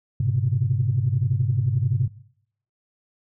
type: tone cluster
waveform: sine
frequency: 101.6 / 123.2 / 134.7 Hz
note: G#2 / B2 / C#3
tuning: -38 / -4 / -49 cents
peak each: -23 dBFS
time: 0.2-2.08 s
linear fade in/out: 5 ms
effects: noise-tail reverb RT60 0.7 s tail -20 dB re dry + tanh soft clip ceiling -10 dBFS